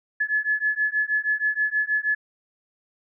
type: beating tone pair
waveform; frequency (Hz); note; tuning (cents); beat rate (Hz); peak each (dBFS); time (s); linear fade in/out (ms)
sine; 1710 / 1716.3; A6 / A6; -50 / -44; 6.3; -24; 0.2-2.15; 10
effects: none